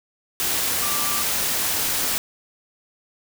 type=tone in noise; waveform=sine; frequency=1174.7 Hz; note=D6; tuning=in tune; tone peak=-30 dBFS; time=0.82-1.22 s; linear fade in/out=0 ms; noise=white; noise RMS=-23 dBFS; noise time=0.4-2.18 s; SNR=-10 dB; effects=none